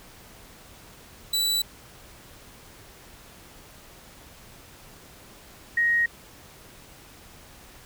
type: tone pair in turn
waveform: sawtooth / sine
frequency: 3951 / 1878.1 Hz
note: B7 / A#6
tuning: 0 / +12 cents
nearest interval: octave + minor second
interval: 1288 cents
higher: first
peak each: -19 dBFS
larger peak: neither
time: 1.33-1.62 / 5.77-6.06 s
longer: neither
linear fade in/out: 5 ms
effects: pink hiss -49 dBFS RMS until 7.85 s